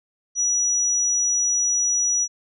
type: tone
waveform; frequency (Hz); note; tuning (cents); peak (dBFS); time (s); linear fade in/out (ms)
sine; 5850; F#8; -21; -18; 0.35-2.28; 50
effects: none